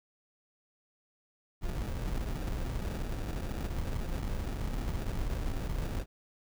brown noise with sample-and-hold, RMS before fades -34 dBFS, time 1.61-6.06 s, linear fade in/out 50 ms, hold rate 1050 Hz, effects none

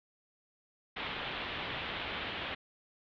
white low-pass noise, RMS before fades -39 dBFS, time 0.96-2.55 s, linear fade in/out 10 ms, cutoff 3600 Hz, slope 48 dB/octave, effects none

